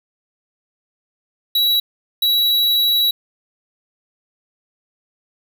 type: tone bursts at uneven times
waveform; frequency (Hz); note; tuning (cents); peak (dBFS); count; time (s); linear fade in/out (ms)
square; 3904; B7; -21; -14; 2; 1.55-1.8 / 2.22-3.11; 5
effects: none